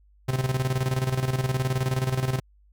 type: tone with tremolo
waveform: 45% pulse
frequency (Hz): 130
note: C3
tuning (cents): -11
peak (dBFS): -21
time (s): 0.28-2.4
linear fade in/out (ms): 10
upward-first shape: square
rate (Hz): 19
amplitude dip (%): 65
effects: added 50 Hz sine -55 dBFS peak until 2.72 s